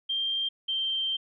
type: tone pair in turn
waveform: sine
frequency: 3176 / 3141 Hz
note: G7 / G7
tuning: +22 / +3 cents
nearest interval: unison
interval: 19 cents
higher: first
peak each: -26 dBFS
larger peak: neither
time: 0.09-0.49 / 0.68-1.17 s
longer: second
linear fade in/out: 10 ms
effects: none